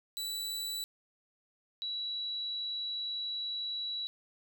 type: tone pair in turn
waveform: sawtooth / sine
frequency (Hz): 3951 / 3917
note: B7 / B7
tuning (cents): 0 / -15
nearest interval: unison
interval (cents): 15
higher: first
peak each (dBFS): -32 / -34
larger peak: first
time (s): 0.17-0.84 / 1.82-4.07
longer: second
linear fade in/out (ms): 0
effects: none